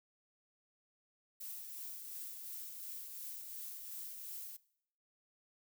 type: noise with tremolo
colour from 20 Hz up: violet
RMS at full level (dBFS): -45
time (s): 1.4-4.57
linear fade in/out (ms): 10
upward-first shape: triangle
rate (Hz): 2.8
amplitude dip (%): 40
effects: noise-tail reverb RT60 0.7 s tail -21 dB re dry